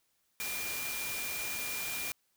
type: tone in noise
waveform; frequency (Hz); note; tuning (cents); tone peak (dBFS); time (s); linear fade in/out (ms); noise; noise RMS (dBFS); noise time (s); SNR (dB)
sine; 2400; D7; +37; -39; 0.4-2.12; 0; white; -38; 0.4-2.12; -4
effects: white hiss -75 dBFS RMS until 2.36 s